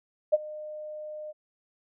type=tone with ADSR envelope; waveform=sine; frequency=609 Hz; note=D#5; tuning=37 cents flat; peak=-15 dBFS; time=0.32-1.33 s; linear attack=19 ms; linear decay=29 ms; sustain=-21 dB; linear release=30 ms; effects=none